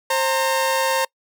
sawtooth tone pair together, 530 / 917.8 Hz, C5 / A#5, +22 / -27 cents, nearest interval minor seventh, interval 951 cents, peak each -17 dBFS, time 0.1-1.05 s, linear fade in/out 5 ms, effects noise-tail reverb RT60 0.1 s tail -26 dB re dry

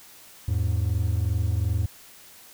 triangle tone pair together, 82.41 / 105.07 Hz, E2 / G#2, 0 / +21 cents, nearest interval major third, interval 421 cents, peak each -22 dBFS, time 0.48-1.86 s, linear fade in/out 5 ms, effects tanh soft clip ceiling -13 dBFS + white hiss -49 dBFS RMS until 2.53 s

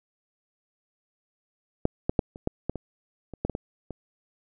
clicks, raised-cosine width 2 ms, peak -7 / -10 / -7 / -27 / -11 / -13 / -19 / -25 / -12 / -18 / -16 / -22 dBFS, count 12, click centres 1.854 / 2.095 / 2.192 / 2.359 / 2.474 / 2.696 / 2.757 / 3.337 / 3.45 / 3.497 / 3.551 / 3.907 s, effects none

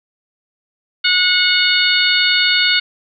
harmonic tone, 729 Hz, F#5, 26 cents flat, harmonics 2 / 3 / 4 / 5 / 6, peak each -18 / -18 / -18 / -18 / -18 dBFS, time 1.04-2.8 s, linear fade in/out 10 ms, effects none

